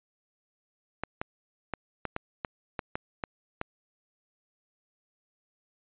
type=clicks; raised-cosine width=0.5 ms; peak=-16 dBFS; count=10; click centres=1.036 / 1.215 / 1.737 / 2.053 / 2.164 / 2.448 / 2.792 / 2.955 / 3.238 / 3.614 s; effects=resampled to 8000 Hz